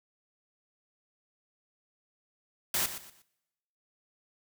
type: noise with echo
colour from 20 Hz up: white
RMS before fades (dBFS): -29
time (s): 2.74-2.86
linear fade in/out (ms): 2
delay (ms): 120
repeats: 3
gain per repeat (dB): -11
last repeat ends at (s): 3.22
effects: noise-tail reverb RT60 1.0 s tail -25 dB re dry